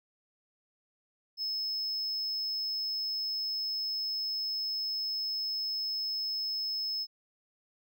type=tone; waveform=triangle; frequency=5200 Hz; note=E8; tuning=24 cents flat; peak=-30 dBFS; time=1.37-7.07 s; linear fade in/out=50 ms; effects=none